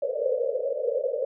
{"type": "band-pass noise", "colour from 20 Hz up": "pink", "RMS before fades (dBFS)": -27, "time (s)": [0.02, 1.25], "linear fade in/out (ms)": 2, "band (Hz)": [470, 580], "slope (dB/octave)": 96, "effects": []}